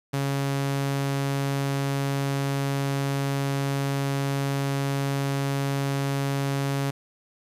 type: tone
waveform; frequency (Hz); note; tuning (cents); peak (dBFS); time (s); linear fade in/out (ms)
sawtooth; 138.59; C#3; 0; -20; 0.13-6.91; 10
effects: resampled to 32000 Hz + 9-bit